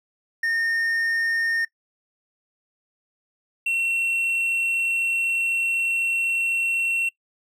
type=tone pair in turn; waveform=triangle; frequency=1830 / 2718 Hz; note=A#6 / F7; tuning=-32 / -48 cents; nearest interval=perfect fifth; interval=684 cents; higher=second; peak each=-19 dBFS; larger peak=neither; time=0.43-1.65 / 3.66-7.09 s; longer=second; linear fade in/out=5 ms; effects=noise-tail reverb RT60 0.1 s tail -20 dB re dry